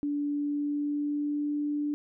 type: tone with pitch glide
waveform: sine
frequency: 290 to 293.7 Hz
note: D4 to D4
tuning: -22 to 0 cents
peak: -27 dBFS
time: 0.03-1.94 s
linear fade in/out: 0 ms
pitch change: +22 cents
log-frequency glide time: 0.29-1.55 s
effects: none